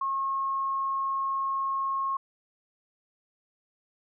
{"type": "tone", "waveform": "sine", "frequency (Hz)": 1084, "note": "C#6", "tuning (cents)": -39, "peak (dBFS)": -26, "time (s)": [0.01, 2.17], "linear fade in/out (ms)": 5, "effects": []}